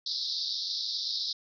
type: band-pass noise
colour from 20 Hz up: pink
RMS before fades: -33 dBFS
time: 0.06-1.33 s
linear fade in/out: 5 ms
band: 3700 to 5300 Hz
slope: 96 dB/octave
effects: none